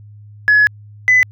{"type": "tone pair in turn", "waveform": "sine", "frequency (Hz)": [1694, 2006], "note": ["G#6", "B6"], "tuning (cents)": [34, 26], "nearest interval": "minor third", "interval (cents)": 292, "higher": "second", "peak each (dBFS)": -6, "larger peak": "neither", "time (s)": [[0.48, 0.67], [1.08, 1.23]], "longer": "first", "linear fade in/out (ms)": 0, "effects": ["tanh soft clip ceiling -4 dBFS", "added 104 Hz sine -36 dBFS peak until 1.31 s"]}